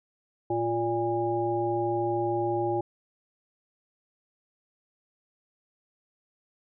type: harmonic tone with a mistuned harmonic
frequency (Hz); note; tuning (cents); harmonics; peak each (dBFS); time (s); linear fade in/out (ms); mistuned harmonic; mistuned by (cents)
116.54; A#2; 0; 1 / 3 / 5 / 7; -35 / -27 / -34 / -30; 0.5-2.81; 5; 1; -35
effects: none